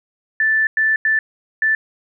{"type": "tone bursts at uneven times", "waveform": "sine", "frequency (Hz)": 1760, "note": "A6", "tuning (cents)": 0, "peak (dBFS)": -13, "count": 4, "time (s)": [[0.4, 0.67], [0.77, 0.96], [1.05, 1.19], [1.62, 1.75]], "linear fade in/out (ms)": 2, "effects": []}